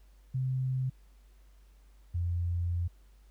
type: tone pair in turn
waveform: sine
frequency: 130 / 86.76 Hz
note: C3 / F2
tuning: -11 / -11 cents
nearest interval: perfect fifth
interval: 700 cents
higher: first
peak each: -28 dBFS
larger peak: neither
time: 0.34-0.9 / 2.14-2.88 s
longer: second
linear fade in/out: 10 ms
effects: added 49 Hz sine -55 dBFS peak until 3.3 s + pink hiss -70 dBFS RMS until 3.3 s